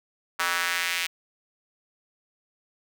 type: tone with high-pass filter sweep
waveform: square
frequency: 87.31 Hz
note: F2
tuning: in tune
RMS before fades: -27 dBFS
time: 0.39-1.07 s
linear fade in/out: 10 ms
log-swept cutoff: 1300 to 2400 Hz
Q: 1.9
effects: none